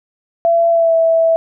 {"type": "tone with pitch glide", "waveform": "sine", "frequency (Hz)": [674, 656.7], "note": ["E5", "E5"], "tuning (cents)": [38, -7], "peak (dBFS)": -9, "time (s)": [0.45, 1.36], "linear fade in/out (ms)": 0, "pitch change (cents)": -45, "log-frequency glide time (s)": [0.7, 0.94], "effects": []}